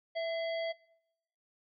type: harmonic tone with a mistuned harmonic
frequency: 659.3 Hz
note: E5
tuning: in tune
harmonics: 1 / 3 / 5 / 7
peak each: -32 / -42 / -46 / -49 dBFS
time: 0.15-0.73 s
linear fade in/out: 20 ms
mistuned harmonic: 3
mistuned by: +52 cents
effects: noise-tail reverb RT60 0.8 s tail -24 dB re dry